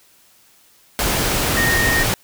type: tone in noise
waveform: sine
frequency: 1852 Hz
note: A#6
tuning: 12 cents flat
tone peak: -17 dBFS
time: 1.57-2.03 s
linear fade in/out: 0 ms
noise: pink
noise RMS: -19 dBFS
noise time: 0.99-2.14 s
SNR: -1 dB
effects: white hiss -53 dBFS RMS until 2.23 s